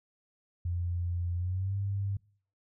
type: tone with pitch glide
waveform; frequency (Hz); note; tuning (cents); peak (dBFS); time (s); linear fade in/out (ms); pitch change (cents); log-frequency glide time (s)
sine; 87.31 to 99.14; F2 to G2; 0 to +20; -29; 0.65-2.17; 5; +220; 1.36-1.76
effects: noise-tail reverb RT60 0.5 s tail -25 dB re dry